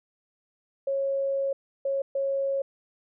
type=tone bursts at uneven times; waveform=sine; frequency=548 Hz; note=C#5; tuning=20 cents flat; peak=-24 dBFS; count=3; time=0.87-1.53 / 1.85-2.02 / 2.15-2.62 s; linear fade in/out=5 ms; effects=none